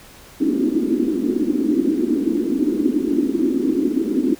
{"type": "band-pass noise", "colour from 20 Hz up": "white", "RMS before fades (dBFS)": -19, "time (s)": [0.4, 4.35], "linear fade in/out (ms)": 10, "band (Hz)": [240, 340], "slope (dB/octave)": 48, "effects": ["pink hiss -44 dBFS RMS until 4.39 s"]}